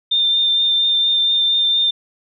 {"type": "tone with vibrato", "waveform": "sine", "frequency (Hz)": 3600, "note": "A7", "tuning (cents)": 39, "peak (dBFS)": -13, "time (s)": [0.11, 1.91], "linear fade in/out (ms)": 10, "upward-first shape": "triangle", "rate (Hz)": 4.3, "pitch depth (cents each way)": 16, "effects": []}